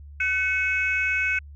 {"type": "tone cluster", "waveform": "sine", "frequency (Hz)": [1512, 2210, 2559], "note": ["F#6", "C#7", "D#7"], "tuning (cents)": [37, -6, 48], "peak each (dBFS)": -25, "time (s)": [0.2, 1.39], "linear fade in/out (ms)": 5, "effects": ["tanh soft clip ceiling -13 dBFS", "added 72 Hz sine -40 dBFS peak until 1.55 s"]}